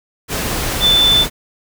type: tone in noise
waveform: sine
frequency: 3520 Hz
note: A7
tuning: in tune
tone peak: -9 dBFS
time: 0.8-1.26 s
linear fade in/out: 50 ms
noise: pink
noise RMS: -20 dBFS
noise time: 0.28-1.3 s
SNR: +8 dB
effects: none

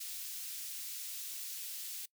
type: high-pass noise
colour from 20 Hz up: white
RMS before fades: -43 dBFS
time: 0-2.06 s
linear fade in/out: 10 ms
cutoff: 3100 Hz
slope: 12 dB/octave
effects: noise-tail reverb RT60 0.1 s tail -22 dB re dry

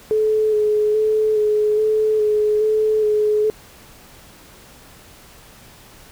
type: tone with vibrato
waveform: sine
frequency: 427.8 Hz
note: A4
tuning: 49 cents flat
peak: -14 dBFS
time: 0.11-3.5 s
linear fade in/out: 0 ms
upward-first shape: square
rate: 1.2 Hz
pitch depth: 17 cents each way
effects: pink hiss -45 dBFS RMS until 6.11 s

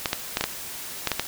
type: clicks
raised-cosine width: 0.2 ms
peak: -5 dBFS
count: 8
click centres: 0.058 / 0.131 / 0.371 / 0.41 / 0.44 / 1.073 / 1.117 / 1.196 s
effects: white hiss -36 dBFS RMS until 1.27 s

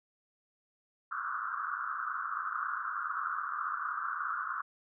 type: band-pass noise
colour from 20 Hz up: pink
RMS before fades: -36 dBFS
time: 1.11-4.62 s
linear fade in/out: 10 ms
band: 1100 to 1500 Hz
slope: 96 dB/octave
effects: none

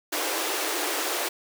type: high-pass noise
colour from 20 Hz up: pink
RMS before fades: -28 dBFS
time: 0.12-1.29 s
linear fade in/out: 10 ms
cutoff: 300 Hz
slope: 96 dB/octave
effects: none

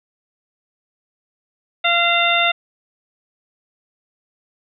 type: harmonic tone with a mistuned harmonic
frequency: 689 Hz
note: F5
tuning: 24 cents flat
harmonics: 1 / 2 / 3 / 4 / 5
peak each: -20 / -21 / -20 / -20 / -20 dBFS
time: 1.84-2.52 s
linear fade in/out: 10 ms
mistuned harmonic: 5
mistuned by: +79 cents
effects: none

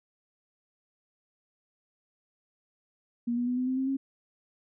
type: tone with pitch steps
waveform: sine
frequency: 237.7 / 242.8 / 248.1 / 253.4 / 258.9 / 264.5 / 270.2 Hz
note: A#3 / B3 / B3 / B3 / C4 / C4 / C#4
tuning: +34 / -29 / +8 / +45 / -18 / +19 / -44 cents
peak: -26 dBFS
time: 3.27-3.97 s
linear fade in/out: 10 ms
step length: 100 ms
effects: none

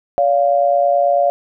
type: tone pair together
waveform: sine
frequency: 570 / 699.2 Hz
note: C#5 / F5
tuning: +48 / +2 cents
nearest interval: major third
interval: 354 cents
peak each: -14 dBFS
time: 0.18-1.3 s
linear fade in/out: 0 ms
effects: none

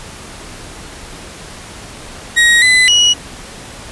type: tone with pitch steps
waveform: 35% pulse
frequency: 1890 / 2011 / 2914 Hz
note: A#6 / B6 / F#7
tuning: +23 / +31 / -27 cents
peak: -5 dBFS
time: 2.36-3.14 s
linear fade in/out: 20 ms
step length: 260 ms
effects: pink hiss -32 dBFS RMS until 3.91 s + resampled to 24000 Hz

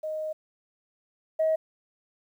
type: tone pair in turn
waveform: sine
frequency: 622.3 / 635.4 Hz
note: D#5 / D#5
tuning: 0 / +36 cents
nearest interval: unison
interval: 36 cents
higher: second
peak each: -29 / -20 dBFS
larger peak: second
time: 0.03-0.33 / 1.39-1.56 s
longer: first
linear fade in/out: 10 ms
effects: tanh soft clip ceiling -17 dBFS + 10-bit

